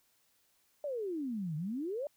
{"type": "exponential two-way sweep", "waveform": "sine", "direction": "down then up", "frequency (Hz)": [608, 146.83, 608], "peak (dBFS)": -34, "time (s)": [0.84, 2.07], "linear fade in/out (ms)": 2, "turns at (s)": 1.56, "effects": ["white hiss -72 dBFS RMS until 2.16 s"]}